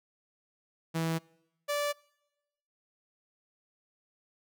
sawtooth tone pair in turn, 163.4 / 582.3 Hz, E3 / D5, -15 / -15 cents, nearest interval octave + minor seventh, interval 2200 cents, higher second, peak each -25 dBFS, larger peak neither, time 0.94-1.19 / 1.68-1.93 s, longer neither, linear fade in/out 20 ms, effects noise-tail reverb RT60 0.9 s tail -25 dB re dry

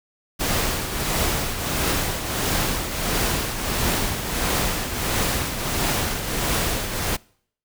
pink noise with tremolo, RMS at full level -21 dBFS, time 0.39-7.17 s, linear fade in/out 20 ms, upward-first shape triangle, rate 1.5 Hz, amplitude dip 60%, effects noise-tail reverb RT60 0.6 s tail -25 dB re dry

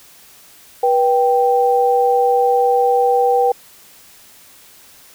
sine tone pair together, 486.1 / 783.2 Hz, B4 / G5, -28 / -2 cents, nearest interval minor sixth, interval 826 cents, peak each -14 dBFS, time 0.83-3.52 s, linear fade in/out 5 ms, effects white hiss -45 dBFS RMS until 5.14 s

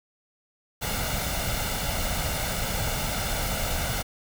pink noise with comb filter, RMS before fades -28 dBFS, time 0.81-4.03 s, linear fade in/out 20 ms, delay 1.4 ms, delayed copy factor +0.6, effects none

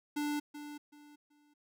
square tone with echo, 294.4 Hz, D4, 4 cents sharp, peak -33 dBFS, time 0.16-0.4 s, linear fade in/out 10 ms, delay 380 ms, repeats 3, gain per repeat -11 dB, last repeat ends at 1.54 s, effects none

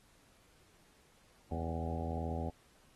harmonic tone with a mistuned harmonic, 82 Hz, E2, 9 cents flat, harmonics 1 / 2 / 3 / 4 / 5 / 6 / 7 / 8 / 9 / 10, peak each -38 / -43 / -43 / -49 / -48 / -48 / -47 / -52 / -45 / -51 dBFS, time 1.51-2.5 s, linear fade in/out 5 ms, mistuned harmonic 9, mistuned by +19 cents, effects pink hiss -67 dBFS RMS until 2.95 s + AAC 32 kbps

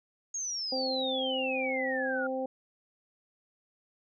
sine exponential sweep, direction down, 6645 to 1396.9 Hz, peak -32 dBFS, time 0.34-2.27 s, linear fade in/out 5 ms
harmonic tone, 261.6 Hz, C4, in tune, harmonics 1 / 2 / 3, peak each -36 / -32 / -38 dBFS, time 0.72-2.46 s, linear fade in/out 5 ms
effects none

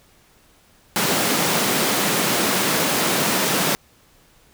pink high-pass noise, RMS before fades -20 dBFS, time 0.96-3.75 s, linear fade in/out 0 ms, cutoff 160 Hz, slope 24 dB/octave, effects pink hiss -55 dBFS RMS until 4.53 s

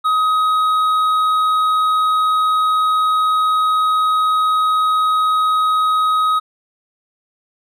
triangle tone with hard clipping, 1262 Hz, D#6, 24 cents sharp, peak -14 dBFS, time 0.04-6.4 s, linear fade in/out 20 ms, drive 8 dB, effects none

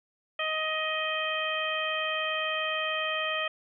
harmonic tone, 627 Hz, D#5, 13 cents sharp, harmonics 1 / 2 / 3 / 4 / 5, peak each -34 / -34 / -34 / -34 / -34 dBFS, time 0.39-3.48 s, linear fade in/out 5 ms, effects none

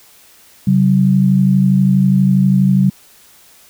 sine tone pair together, 137 / 189.34 Hz, C#3 / F#3, -20 / +40 cents, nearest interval tritone, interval 560 cents, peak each -13 / -10 dBFS, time 0.67-2.9 s, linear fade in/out 5 ms, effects white hiss -46 dBFS RMS until 3.69 s

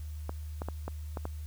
clicks, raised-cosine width 1 ms, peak -22 dBFS, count 6, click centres 0.294 / 0.619 / 0.686 / 0.88 / 1.172 / 1.254 s, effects added 76 Hz sine -37 dBFS peak until 1.46 s + white hiss -59 dBFS RMS until 1.46 s

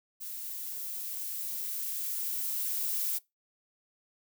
violet noise with level ramp, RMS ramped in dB -40 to -31 dBFS, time 0.2-3.19 s, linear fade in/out 20 ms, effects noise-tail reverb RT60 0.2 s tail -22 dB re dry

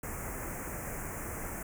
pink band-stop noise, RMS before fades -39 dBFS, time 0.03-1.63 s, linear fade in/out 5 ms, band 2300 to 6500 Hz, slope 48 dB/octave, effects none

